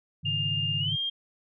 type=chord; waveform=sine; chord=Ab suspended fourth; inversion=none; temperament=equal; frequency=103.83 / 138.59 / 155.56 Hz; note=Ab2 / Db3 / Eb3; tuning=0 / 0 / 0 cents; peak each=-34 dBFS; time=0.23-0.97 s; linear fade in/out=20 ms
type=tone with pitch glide; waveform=sine; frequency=2811 to 3210 Hz; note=F7 to G7; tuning=+11 to +40 cents; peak=-27 dBFS; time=0.25-1.1 s; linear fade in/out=10 ms; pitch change=+229 cents; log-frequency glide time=0.79-0.94 s
effects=none